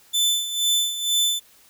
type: tone with tremolo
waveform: sawtooth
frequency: 3520 Hz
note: A7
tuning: in tune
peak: -14 dBFS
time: 0.13-1.4 s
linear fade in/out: 20 ms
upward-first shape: sine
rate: 2.1 Hz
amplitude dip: 70%
effects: white hiss -54 dBFS RMS until 1.69 s